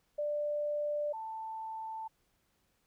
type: tone pair in turn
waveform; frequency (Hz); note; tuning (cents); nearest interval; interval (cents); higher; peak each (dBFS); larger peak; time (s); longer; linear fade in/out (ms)
sine; 591 / 885.5; D5 / A5; +11 / +11; perfect fifth; 700; second; -31 / -38; first; 0.18-1.13 / 1.13-2.08; neither; 10
effects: pink hiss -75 dBFS RMS until 2.86 s